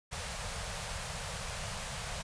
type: band-stop noise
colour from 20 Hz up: pink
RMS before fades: -39 dBFS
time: 0.11-2.23 s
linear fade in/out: 20 ms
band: 190 to 470 Hz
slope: 48 dB/octave
effects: resampled to 22050 Hz